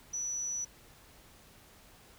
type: tone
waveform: sine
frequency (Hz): 5920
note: F#8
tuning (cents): 0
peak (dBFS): -33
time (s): 0.13-0.65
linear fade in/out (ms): 10
effects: pink hiss -58 dBFS RMS until 2.18 s